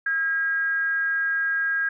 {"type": "tone with frequency modulation", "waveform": "sine", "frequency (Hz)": 1624, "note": "G#6", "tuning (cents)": -39, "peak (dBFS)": -21, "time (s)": [0.06, 1.89], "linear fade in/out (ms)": 5, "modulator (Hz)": 311, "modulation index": 0.29, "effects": []}